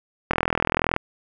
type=click train; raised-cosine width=0.5 ms; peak=-4 dBFS; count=28; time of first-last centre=0.31-0.964 s; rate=41.3 Hz; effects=none